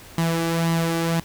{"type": "tone with flanger", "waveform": "sawtooth", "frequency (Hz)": 166, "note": "E3", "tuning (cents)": 12, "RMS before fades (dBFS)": -22, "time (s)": [0.18, 1.2], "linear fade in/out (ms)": 2, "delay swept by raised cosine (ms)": [0.99, 2.59], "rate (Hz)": 1.9, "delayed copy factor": 0.5, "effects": ["pink hiss -44 dBFS RMS until 1.24 s"]}